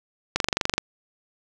click train, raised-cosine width 0.2 ms, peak -4 dBFS, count 11, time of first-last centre 0.36-0.78 s, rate 23.8 Hz, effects none

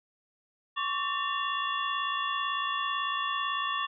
sine tone cluster, 1083 / 1141 / 1796 / 2780 / 3425 Hz, C#6 / C#6 / A6 / F7 / A7, -41 / +50 / +35 / -9 / -47 cents, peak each -37 / -31 / -36 / -37 / -37 dBFS, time 0.76-3.87 s, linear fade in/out 20 ms, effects none

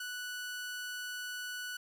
sawtooth tone, 1480 Hz, F#6, in tune, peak -35 dBFS, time 0-1.77 s, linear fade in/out 5 ms, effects none

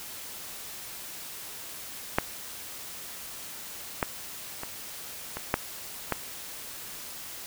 clicks, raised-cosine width 0.5 ms, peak -6 / -9 / -19 / -18 / -7 / -10 dBFS, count 6, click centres 2.185 / 4.028 / 4.634 / 5.37 / 5.541 / 6.123 s, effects white hiss -41 dBFS RMS until 7.46 s

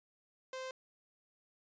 sawtooth tone, 520 Hz, C5, 11 cents flat, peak -37 dBFS, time 0.53-0.71 s, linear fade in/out 2 ms, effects resampled to 16000 Hz

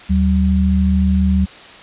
sine tone pair together, 76.5 / 190.5 Hz, D#2 / G3, -29 / -49 cents, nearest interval octave + major third, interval 1580 cents, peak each -14 dBFS, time 0.09-1.46 s, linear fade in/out 20 ms, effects white hiss -38 dBFS RMS until 1.82 s + resampled to 8000 Hz

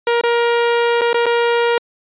sawtooth tone with dropouts, 471.8 Hz, A#4, 21 cents sharp, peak -9 dBFS, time 0.07-1.78 s, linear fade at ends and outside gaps 2 ms, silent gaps 0.212-0.236 / 1.011-1.016 / 1.131-1.143 / 1.258-1.264 s, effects resampled to 8000 Hz

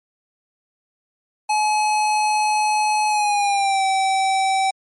square tone with pitch glide, 850 to 770.5 Hz, G#5 to G5, +40 to -30 cents, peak -17 dBFS, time 1.49-4.71 s, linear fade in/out 10 ms, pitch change -170 cents, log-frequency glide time 3.09-3.84 s, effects MP3 48 kbps

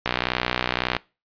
click train, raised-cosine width 0.3 ms, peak -5 dBFS, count 57, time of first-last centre 0.06-0.966 s, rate 61.8 Hz, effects noise-tail reverb RT60 0.3 s tail -23 dB re dry + resampled to 11025 Hz

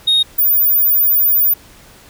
sine tone pair in turn, 3729 / 14856 Hz, A#7 / A#9, 0 / -7 cents, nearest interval 2 octaves, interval 2393 cents, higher second, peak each -7 dBFS, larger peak neither, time 0.07-0.23 / 0.38-1.54 s, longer second, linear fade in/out 10 ms, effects tanh soft clip ceiling -8 dBFS + pink hiss -43 dBFS RMS until 2.09 s

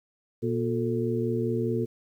harmonic tone with a mistuned harmonic, 119.4 Hz, A#2, 42 cents sharp, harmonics 1 / 2 / 3 / 4, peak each -30 / -30 / -30 / -30 dBFS, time 0.42-1.86 s, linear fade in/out 20 ms, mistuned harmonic 4, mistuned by -130 cents, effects 10-bit

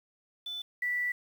sine tone pair in turn, 3500 / 1964.3 Hz, A7 / B6, -10 / -10 cents, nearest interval minor seventh, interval 1000 cents, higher first, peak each -35 / -28 dBFS, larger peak second, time 0.46-0.62 / 0.82-1.12 s, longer second, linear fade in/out 5 ms, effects 9-bit

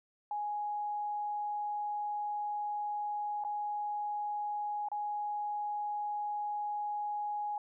sine tone with dropouts, 832 Hz, G#5, 3 cents sharp, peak -33 dBFS, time 0.31-7.58 s, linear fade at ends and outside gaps 2 ms, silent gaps 3.439-3.448 / 4.886-4.916 s, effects none

